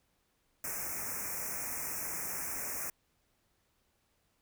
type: band-stop noise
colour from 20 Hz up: white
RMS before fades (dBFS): -38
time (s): 0.64-2.9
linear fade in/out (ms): 2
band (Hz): 2500 to 5400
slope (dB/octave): 96
effects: pink hiss -75 dBFS RMS until 4.41 s